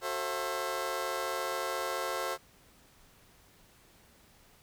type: chord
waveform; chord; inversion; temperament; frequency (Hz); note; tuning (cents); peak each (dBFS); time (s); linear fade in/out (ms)
20% pulse; F# half-diminished seventh; none; just; 370 / 444 / 532.8 / 666; F#4 / A4 / C5 / E5; 0 / +16 / +31 / +18; -35 / -35 / -31 / -34; 0.01-2.38; 50
effects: pink hiss -61 dBFS RMS until 4.62 s